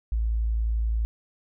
sine tone, 55.7 Hz, A1, 22 cents sharp, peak -22 dBFS, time 0.12-1.05 s, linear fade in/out 0 ms, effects none

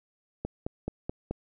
click train, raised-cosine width 2 ms, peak -18 dBFS, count 5, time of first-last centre 0.45-1.31 s, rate 4.65 Hz, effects none

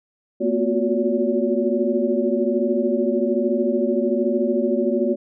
sine tone cluster, 227.3 / 248.5 / 357.6 / 371 / 569 Hz, A#3 / B3 / F4 / F#4 / C#5, -43 / +11 / +41 / +5 / +45 cents, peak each -24 dBFS, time 0.4-5.16 s, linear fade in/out 20 ms, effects none

